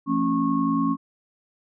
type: tone cluster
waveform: sine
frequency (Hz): 172.2 / 224.8 / 275.3 / 1094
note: F3 / A3 / C#4 / C#6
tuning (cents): -24 / +37 / -12 / -23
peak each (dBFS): -29 / -26 / -22 / -27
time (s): 0.06-0.97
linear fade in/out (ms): 50
effects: none